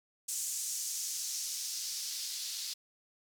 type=noise with band-pass filter sweep; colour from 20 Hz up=blue; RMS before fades=-38 dBFS; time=0.28-2.74 s; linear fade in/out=10 ms; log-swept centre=7200 to 4400 Hz; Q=2.1; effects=none